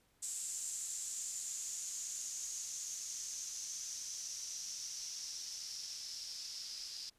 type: noise with low-pass filter sweep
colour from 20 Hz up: violet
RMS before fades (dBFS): -44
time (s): 0.22-7.1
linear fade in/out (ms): 10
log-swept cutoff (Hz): 7600 to 5000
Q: 6
effects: pink hiss -73 dBFS RMS until 7.18 s + resampled to 32000 Hz